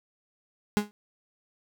35% pulse tone with exponential decay, 207.7 Hz, G#3, in tune, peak -16 dBFS, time 0.77-0.91 s, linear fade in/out 0 ms, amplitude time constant 29 ms, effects none

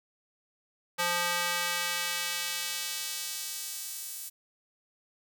square tone with high-pass filter sweep, 174.61 Hz, F3, in tune, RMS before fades -33 dBFS, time 0.98-4.3 s, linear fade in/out 20 ms, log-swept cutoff 910 to 9400 Hz, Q 0.71, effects none

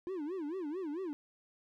triangle tone with vibrato, 333.6 Hz, E4, 21 cents sharp, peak -34 dBFS, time 0.07-1.13 s, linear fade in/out 0 ms, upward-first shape sine, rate 4.5 Hz, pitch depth 260 cents each way, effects none

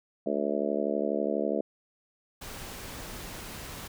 harmonic tone, 72.2 Hz, D2, 29 cents flat, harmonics 3 / 4 / 5 / 6 / 7 / 8 / 9, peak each -34 / -34 / -34 / -34 / -34 / -34 / -34 dBFS, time 0.26-1.61 s, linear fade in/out 5 ms
pink noise, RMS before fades -41 dBFS, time 2.41-3.88 s, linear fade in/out 10 ms
effects none

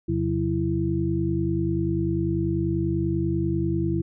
sine tone cluster, 79.7 / 129.9 / 180.1 / 332.6 Hz, D#2 / C3 / F#3 / E4, +42 / -12 / -46 / +16 cents, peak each -29 / -27 / -29 / -25 dBFS, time 0.08-4.02 s, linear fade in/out 10 ms, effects none

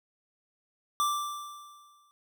square tone with exponential decay, 1174.7 Hz, D6, in tune, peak -24 dBFS, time 1-2.11 s, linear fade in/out 0 ms, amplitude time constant 240 ms, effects none

